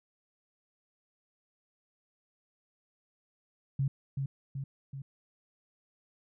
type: tone with echo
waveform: sine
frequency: 136.8 Hz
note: C#3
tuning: 23 cents flat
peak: -26 dBFS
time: 3.79-3.88 s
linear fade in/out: 5 ms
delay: 380 ms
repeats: 3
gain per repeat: -4 dB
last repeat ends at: 5.02 s
effects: none